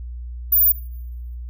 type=tone; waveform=sine; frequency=14840 Hz; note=A#9; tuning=9 cents flat; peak=-12 dBFS; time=0.52-0.72 s; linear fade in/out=5 ms; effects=noise-tail reverb RT60 1.0 s tail -21 dB re dry + added 60 Hz sine -29 dBFS peak until 1.49 s